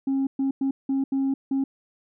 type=tone bursts at uneven times; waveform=sine; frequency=270.7 Hz; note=C#4; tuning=41 cents flat; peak=-19 dBFS; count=6; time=0.07-0.27 / 0.39-0.51 / 0.61-0.71 / 0.89-1.04 / 1.12-1.34 / 1.51-1.64 s; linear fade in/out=5 ms; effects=tanh soft clip ceiling -19 dBFS